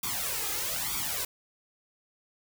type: noise with flanger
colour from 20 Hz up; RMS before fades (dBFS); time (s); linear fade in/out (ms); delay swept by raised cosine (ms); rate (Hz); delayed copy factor
white; -32; 0.03-1.25; 5; 0.85 to 2.45; 1.1; +0.9
effects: none